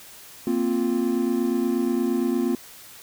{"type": "chord", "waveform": "triangle", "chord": "Bb suspended second", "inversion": "none", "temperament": "equal", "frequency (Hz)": [233.1, 261.6, 349.2], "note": ["Bb3", "C4", "F4"], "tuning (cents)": [0, 0, 0], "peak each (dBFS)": -23, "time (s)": [0.47, 2.55], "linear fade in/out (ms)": 2, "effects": ["white hiss -45 dBFS RMS until 3.02 s"]}